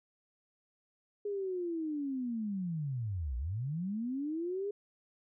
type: linear two-way sweep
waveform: sine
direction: down then up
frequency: 415.3 to 57 to 415.3 Hz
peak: -33 dBFS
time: 1.25-4.71 s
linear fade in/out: 5 ms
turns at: 3.37 s
effects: none